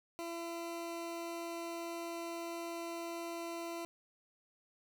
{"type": "tone", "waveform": "20% pulse", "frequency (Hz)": 337.7, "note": "E4", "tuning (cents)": 42, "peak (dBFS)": -35, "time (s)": [0.19, 3.85], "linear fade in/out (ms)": 0, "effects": []}